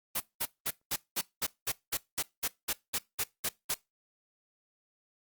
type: noise bursts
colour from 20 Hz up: white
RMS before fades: -31 dBFS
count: 15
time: 0.15-3.745 s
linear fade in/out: 10 ms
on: 53 ms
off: 200 ms
effects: noise-tail reverb RT60 0.2 s tail -21 dB re dry + Opus 32 kbps